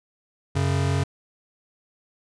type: tone pair together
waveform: square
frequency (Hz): 92.5 / 138.59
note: F#2 / C#3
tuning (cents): 0 / 0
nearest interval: perfect fifth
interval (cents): 700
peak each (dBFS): -24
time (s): 0.55-1.04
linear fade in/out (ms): 10
effects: resampled to 22050 Hz